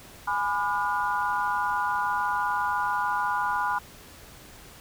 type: chord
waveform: sine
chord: G# diminished seventh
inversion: none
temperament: just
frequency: 830.6 / 996.7 / 1196.1 / 1435.3 Hz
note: G#5 / B5 / D6 / F6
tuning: 0 / +16 / +31 / +47 cents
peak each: -30 / -27 / -33 / -30 dBFS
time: 0.27-3.79 s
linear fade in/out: 10 ms
effects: pink hiss -48 dBFS RMS until 4.8 s